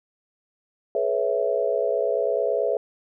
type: chord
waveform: sine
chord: C# minor seventh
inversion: second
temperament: equal with one note detuned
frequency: 425 / 493.9 / 554.4 / 659.3 Hz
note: G#4 / B4 / C#5 / E5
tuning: +40 / 0 / 0 / 0 cents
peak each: -26 dBFS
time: 0.95-2.77 s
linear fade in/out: 2 ms
effects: none